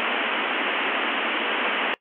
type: band-pass noise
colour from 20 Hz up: white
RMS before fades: -25 dBFS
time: 0-1.94 s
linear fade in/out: 0 ms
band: 210 to 3100 Hz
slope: 96 dB/octave
effects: noise-tail reverb RT60 0.1 s tail -21 dB re dry